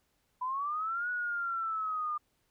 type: linear two-way sweep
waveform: sine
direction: up then down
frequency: 987.8 to 1472 to 1201 Hz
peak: -31 dBFS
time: 0.41-2.18 s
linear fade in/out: 10 ms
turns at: 1.1 s
effects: pink hiss -75 dBFS RMS until 2.5 s